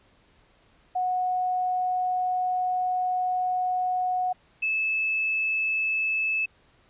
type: tone pair in turn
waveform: sine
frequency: 733 / 2612 Hz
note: F#5 / E7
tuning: -16 / -17 cents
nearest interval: octave + minor seventh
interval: 2199 cents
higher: second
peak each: -23 / -23 dBFS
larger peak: neither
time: 0.95-4.33 / 4.62-6.46 s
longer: first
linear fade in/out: 10 ms
effects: pink hiss -61 dBFS RMS until 6.89 s + resampled to 8000 Hz